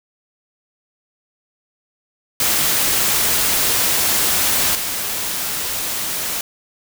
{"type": "noise with level steps", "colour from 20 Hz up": "white", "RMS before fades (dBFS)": [-17, -23], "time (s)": [2.4, 6.41], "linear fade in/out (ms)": 2, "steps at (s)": 4.75, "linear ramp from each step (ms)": 2, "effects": []}